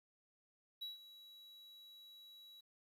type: tone with ADSR envelope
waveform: triangle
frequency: 3900 Hz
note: B7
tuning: 23 cents flat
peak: -40 dBFS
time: 0.81-2.61 s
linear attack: 14 ms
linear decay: 150 ms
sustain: -15 dB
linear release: 10 ms
effects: 12-bit